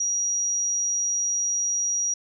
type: tone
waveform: sine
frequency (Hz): 5750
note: F8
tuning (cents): +50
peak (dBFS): -22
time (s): 0-2.14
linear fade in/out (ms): 5
effects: none